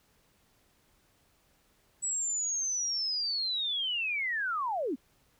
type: linear sweep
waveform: sine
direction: down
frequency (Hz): 7902 to 219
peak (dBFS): -29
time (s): 2.02-4.96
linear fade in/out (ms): 20
effects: pink hiss -68 dBFS RMS until 5.39 s